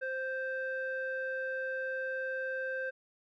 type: tone with low-pass filter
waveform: square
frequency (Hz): 523.3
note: C5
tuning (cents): 0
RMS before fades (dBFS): -36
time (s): 0.01-2.91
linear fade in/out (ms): 20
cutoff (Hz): 1600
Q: 3.3
effects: none